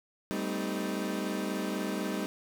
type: chord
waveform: 30% pulse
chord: A half-diminished seventh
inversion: third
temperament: equal with one note detuned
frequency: 196 / 220 / 256.5 / 311.1 Hz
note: G3 / A3 / C4 / Eb4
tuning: 0 / 0 / -34 / 0 cents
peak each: -32 / -36 / -36 / -34 dBFS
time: 0.31-2.26 s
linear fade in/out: 0 ms
effects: none